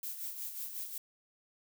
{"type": "noise with tremolo", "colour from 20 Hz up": "violet", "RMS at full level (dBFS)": -39, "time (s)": [0.03, 0.98], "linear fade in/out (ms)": 2, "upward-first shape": "sine", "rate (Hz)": 5.5, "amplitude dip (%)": 55, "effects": []}